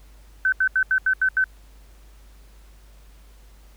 sine tone bursts, 1527 Hz, G6, 46 cents flat, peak -16 dBFS, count 7, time 0.45-1.441 s, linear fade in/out 2 ms, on 73 ms, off 80 ms, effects added 50 Hz sine -46 dBFS peak until 3.76 s + pink hiss -57 dBFS RMS until 3.76 s

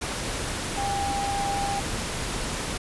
sine tone in noise, 799 Hz, G5, 33 cents sharp, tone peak -26 dBFS, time 0.77-1.8 s, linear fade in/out 10 ms, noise pink, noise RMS -30 dBFS, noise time 0.01-2.78 s, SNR +1 dB, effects resampled to 24000 Hz

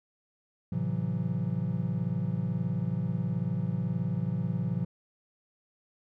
triangle chord, F# half-diminished seventh, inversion first, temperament just, 111 / 133.2 / 166.5 / 185 Hz, A2 / C3 / E3 / F#3, +16 / +31 / +18 / 0 cents, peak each -32 / -32 / -30 / -32 dBFS, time 0.72-4.85 s, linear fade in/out 5 ms, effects none

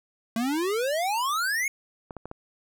square exponential sweep, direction up, 220 to 2233 Hz, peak -25 dBFS, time 0.36-1.68 s, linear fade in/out 2 ms
clicks, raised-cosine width 1 ms, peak -23 dBFS, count 4, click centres 2.108 / 2.167 / 2.256 / 2.314 s
effects none

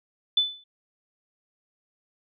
sine tone with exponential decay, 3500 Hz, A7, 10 cents flat, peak -15 dBFS, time 0.37-0.64 s, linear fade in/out 5 ms, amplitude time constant 57 ms, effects none

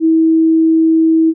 sine tone, 323 Hz, E4, 35 cents flat, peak -7 dBFS, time 0-1.34 s, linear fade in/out 50 ms, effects none

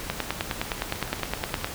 two click trains, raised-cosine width 0.3 ms, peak -21 / -9 dBFS, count 17 / 16, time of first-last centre 0.72-1.672 / 0.1-1.645 s, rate 16.8 / 9.71 Hz, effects pink hiss -36 dBFS RMS until 1.74 s

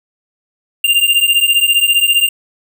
square beating tone pair, 2787 / 2802 Hz, F7 / F7, -4 / +5 cents, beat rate 15 Hz, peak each -13 dBFS, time 0.84-2.29 s, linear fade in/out 5 ms, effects none

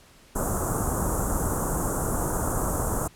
pink band-stop noise, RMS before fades -26 dBFS, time 0.35-3.08 s, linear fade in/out 10 ms, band 1400 to 6900 Hz, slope 48 dB/octave, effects pink hiss -54 dBFS RMS until 3.15 s + low-pass 12000 Hz 12 dB/octave

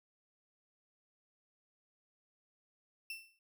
35% pulse tone with exponential decay, 2682 Hz, E7, 29 cents sharp, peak -37 dBFS, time 3.1-3.39 s, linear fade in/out 2 ms, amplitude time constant 63 ms, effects none

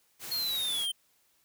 white noise, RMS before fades -41 dBFS, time 0.19-0.88 s, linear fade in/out 50 ms
square linear sweep, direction down, 4329 to 3092 Hz, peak -30 dBFS, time 0.31-0.92 s, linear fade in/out 10 ms
effects white hiss -69 dBFS RMS until 1.44 s

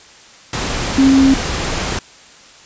sine tone in noise, 268.9 Hz, C4, 47 cents sharp, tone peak -7 dBFS, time 0.98-1.34 s, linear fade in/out 2 ms, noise pink, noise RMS -20 dBFS, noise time 0.53-1.99 s, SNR +10 dB, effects white hiss -42 dBFS RMS until 2.65 s + resampled to 16000 Hz

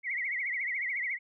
sine tone with vibrato, 2073 Hz, C7, 17 cents flat, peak -30 dBFS, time 0.03-1.19 s, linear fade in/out 50 ms, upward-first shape triangle, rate 14 Hz, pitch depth 170 cents each way, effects none

